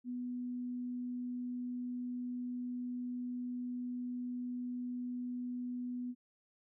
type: tone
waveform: sine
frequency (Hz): 246.9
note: B3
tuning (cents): 0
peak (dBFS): -37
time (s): 0.04-6.15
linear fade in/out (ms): 50
effects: none